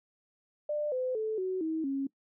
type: tone with pitch steps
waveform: sine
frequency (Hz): 596 / 509.9 / 436.3 / 373.3 / 319.4 / 273.3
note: D5 / C5 / A4 / F#4 / D#4 / C#4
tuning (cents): +25 / -45 / -15 / +15 / +45 / -24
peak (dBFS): -29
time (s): 0.69-2.07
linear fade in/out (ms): 5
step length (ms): 230
effects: noise-tail reverb RT60 0.1 s tail -21 dB re dry